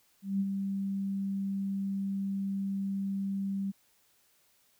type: tone with ADSR envelope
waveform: sine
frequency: 196 Hz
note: G3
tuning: in tune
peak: -25 dBFS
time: 0.22-3.72 s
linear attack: 180 ms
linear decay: 44 ms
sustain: -5 dB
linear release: 21 ms
effects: white hiss -68 dBFS RMS until 4.79 s